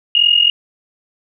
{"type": "tone pair together", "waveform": "sine", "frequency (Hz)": [2836, 2879], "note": ["F7", "F#7"], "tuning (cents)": [26, -48], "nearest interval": "unison", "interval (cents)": 26, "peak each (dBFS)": -12, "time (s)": [0.15, 0.5], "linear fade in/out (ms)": 2, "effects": []}